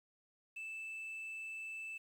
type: tone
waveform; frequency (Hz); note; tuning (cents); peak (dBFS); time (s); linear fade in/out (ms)
sine; 2637; E7; 0; -40; 0.56-1.98; 10
effects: tanh soft clip ceiling -41 dBFS + 11-bit